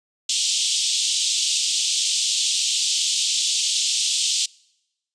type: band-pass noise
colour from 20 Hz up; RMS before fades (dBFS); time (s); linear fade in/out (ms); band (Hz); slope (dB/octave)
pink; -22; 0.29-4.46; 5; 3000 to 8500; 48
effects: noise-tail reverb RT60 0.9 s tail -26 dB re dry + resampled to 22050 Hz